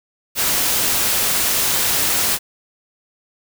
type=noise; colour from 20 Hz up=white; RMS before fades=-18 dBFS; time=0.35-2.39 s; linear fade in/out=50 ms; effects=none